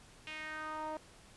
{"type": "tone with band-pass filter sweep", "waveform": "sawtooth", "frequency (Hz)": 310.3, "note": "D#4", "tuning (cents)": -5, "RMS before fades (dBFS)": -42, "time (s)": [0.27, 0.97], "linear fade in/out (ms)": 2, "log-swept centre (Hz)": [2700, 740], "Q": 3.3, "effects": ["pink hiss -59 dBFS RMS until 1.36 s", "resampled to 24000 Hz"]}